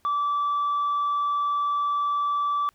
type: tone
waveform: sine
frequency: 1159 Hz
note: D6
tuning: 23 cents flat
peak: -20 dBFS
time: 0.05-2.69 s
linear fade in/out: 0 ms
effects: tanh soft clip ceiling -20 dBFS + pink hiss -65 dBFS RMS until 2.74 s